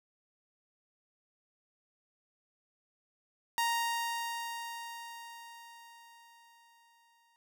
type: tone with exponential decay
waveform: sawtooth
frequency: 932.3 Hz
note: A#5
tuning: in tune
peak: -24 dBFS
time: 3.58-7.36 s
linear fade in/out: 0 ms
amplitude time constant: 820 ms
effects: none